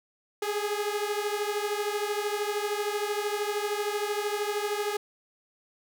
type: beating tone pair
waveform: sawtooth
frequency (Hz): 410 / 423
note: G#4 / G#4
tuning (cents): -22 / +32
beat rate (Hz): 13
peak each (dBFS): -26 / -28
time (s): 0.42-4.97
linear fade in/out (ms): 5
effects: none